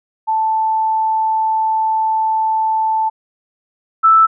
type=tone pair in turn; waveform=sine; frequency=880 / 1318.5 Hz; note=A5 / E6; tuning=0 / 0 cents; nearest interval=perfect fifth; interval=700 cents; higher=second; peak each=-13 / -6 dBFS; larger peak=second; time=0.27-3.1 / 4.03-4.27 s; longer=first; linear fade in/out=20 ms; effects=none